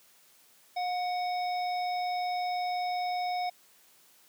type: harmonic tone with a mistuned harmonic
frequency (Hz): 745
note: F#5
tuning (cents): +12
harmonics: 1 / 3 / 5 / 7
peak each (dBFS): -29 / -41 / -46 / -44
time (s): 0.76-3.5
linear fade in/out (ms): 10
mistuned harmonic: 1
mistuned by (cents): -58
effects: white hiss -61 dBFS RMS until 4.28 s + high-pass 150 Hz 12 dB/octave